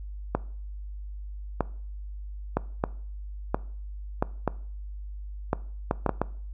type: clicks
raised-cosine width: 1 ms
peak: -9 dBFS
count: 12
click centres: 0.35 / 1.607 / 2.57 / 2.839 / 3.545 / 4.225 / 4.477 / 5.531 / 5.911 / 6.063 / 6.093 / 6.216 s
effects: noise-tail reverb RT60 0.5 s tail -20 dB re dry + added 50 Hz sine -35 dBFS peak until 6.53 s